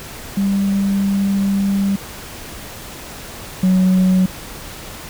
sine tone pair in turn, 197.3 / 185.88 Hz, G3 / F#3, +11 / +8 cents, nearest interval minor second, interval 103 cents, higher first, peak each -13 / -8 dBFS, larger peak second, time 0.37-1.96 / 3.63-4.26 s, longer first, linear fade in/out 5 ms, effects tanh soft clip ceiling -9 dBFS + pink hiss -33 dBFS RMS until 5.09 s

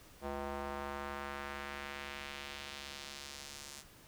square tone with band-pass filter sweep, 70.5 Hz, C#2, 30 cents sharp, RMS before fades -44 dBFS, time 0.21-3.84 s, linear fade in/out 50 ms, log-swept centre 690 to 7300 Hz, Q 1.1, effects pink hiss -59 dBFS RMS until 4.07 s

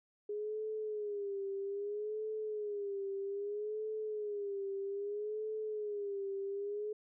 sine tone with vibrato, 412.5 Hz, G#4, 12 cents flat, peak -36 dBFS, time 0.29-6.93 s, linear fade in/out 5 ms, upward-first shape sine, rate 0.62 Hz, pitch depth 85 cents each way, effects none

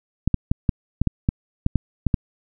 clicks, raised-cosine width 5 ms, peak -5 dBFS, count 11, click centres 0.276 / 0.343 / 0.515 / 0.692 / 1.016 / 1.073 / 1.289 / 1.664 / 1.757 / 2.067 / 2.142 s, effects none

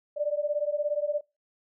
sine beating tone pair, 583 / 600 Hz, D5 / D5, -13 / +37 cents, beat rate 17 Hz, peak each -28 / -29 dBFS, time 0.16-1.21 s, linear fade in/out 20 ms, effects noise-tail reverb RT60 0.3 s tail -25 dB re dry

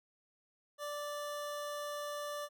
25% pulse tone, 586 Hz, D5, 4 cents flat, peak -35 dBFS, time 0.78-2.49 s, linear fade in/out 50 ms, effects none

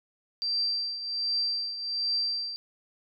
sine tone with tremolo, 4699 Hz, D8, in tune, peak -24 dBFS, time 0.42-2.56 s, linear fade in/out 0 ms, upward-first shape triangle, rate 1.3 Hz, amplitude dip 70%, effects none

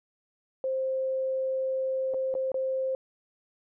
sine tone with dropouts, 526 Hz, C5, 9 cents sharp, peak -26 dBFS, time 0.64-2.95 s, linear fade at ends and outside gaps 1 ms, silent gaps 2.138-2.143 / 2.341-2.351 / 2.518-2.543 s, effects none

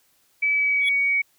sine tone with pitch glide, 2296 to 2249 Hz, D7 to C#7, -40 to +24 cents, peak -18 dBFS, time 0.42-1.22 s, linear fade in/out 10 ms, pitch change -36 cents, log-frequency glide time 0.53-0.95 s
triangle tone with exponential growth, 3374 Hz, G#7, 27 cents sharp, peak -18 dBFS, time 0.8-0.89 s, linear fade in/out 5 ms, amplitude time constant 19 ms
effects white hiss -63 dBFS RMS until 1.38 s

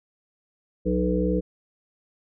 harmonic tone with a mistuned harmonic, 61.74 Hz, B1, in tune, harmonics 1 / 3 / 5 / 7 / 8, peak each -28 / -25 / -27 / -29 / -27 dBFS, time 0.85-1.41 s, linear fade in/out 20 ms, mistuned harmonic 3, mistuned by -32 cents, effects none

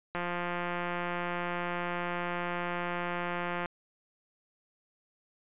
click train, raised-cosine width 0.5 ms, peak -19 dBFS, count 615, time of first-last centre 0.15-3.659 s, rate 175 Hz, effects resampled to 8000 Hz

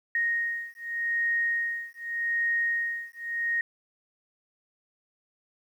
sine beating tone pair, 1864.7 / 1865.54 Hz, A#6 / A#6, 0 / +1 cents, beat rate 0.84 Hz, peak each -29 dBFS, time 0.15-3.61 s, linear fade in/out 2 ms, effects 10-bit

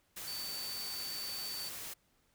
sine tone in noise, 4551 Hz, C#8, 45 cents sharp, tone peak -40 dBFS, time 0.27-1.69 s, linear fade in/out 10 ms, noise white, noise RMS -44 dBFS, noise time 0.16-1.94 s, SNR +1 dB, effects pink hiss -73 dBFS RMS until 2.34 s

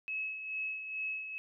sine tone with tremolo, 2578 Hz, E7, 39 cents flat, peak -33 dBFS, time 0.08-1.38 s, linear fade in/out 0 ms, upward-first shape sine, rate 2.3 Hz, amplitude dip 55%, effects none

